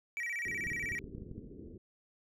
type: tone with vibrato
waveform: triangle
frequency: 2093 Hz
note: C7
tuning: in tune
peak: -33 dBFS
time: 0.17-0.99 s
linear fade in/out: 0 ms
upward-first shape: square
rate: 16 Hz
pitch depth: 170 cents each way
type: low-pass noise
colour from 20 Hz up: white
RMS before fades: -49 dBFS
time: 0.45-1.78 s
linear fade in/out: 5 ms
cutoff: 420 Hz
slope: 48 dB/octave
type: clicks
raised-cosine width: 5 ms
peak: -32 dBFS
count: 10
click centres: 0.668 / 0.717 / 0.84 / 0.919 / 1.042 / 1.15 / 1.182 / 1.221 / 1.314 / 1.38 s
effects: none